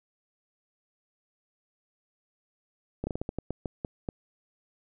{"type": "slowing click train", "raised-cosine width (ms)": 2, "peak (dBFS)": -18, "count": 11, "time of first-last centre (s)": [3.04, 4.088], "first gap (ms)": 30, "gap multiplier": 1.26, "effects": []}